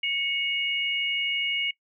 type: tone pair together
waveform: sine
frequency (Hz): 2217 / 2865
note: C#7 / F7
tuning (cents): 0 / +44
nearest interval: major third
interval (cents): 444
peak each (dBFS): -27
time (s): 0.03-1.71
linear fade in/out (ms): 5
effects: noise-tail reverb RT60 0.1 s tail -21 dB re dry